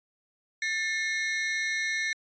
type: ring-modulated tone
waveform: 40% pulse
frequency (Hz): 1968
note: B6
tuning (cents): -7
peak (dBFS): -23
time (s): 0.62-2.13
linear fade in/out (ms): 2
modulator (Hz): 191
effects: resampled to 16000 Hz